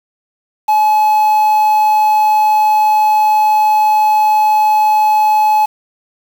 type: tone with quantisation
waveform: triangle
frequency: 857 Hz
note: A5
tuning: 46 cents flat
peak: -6 dBFS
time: 0.68-5.66 s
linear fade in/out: 10 ms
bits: 5
effects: none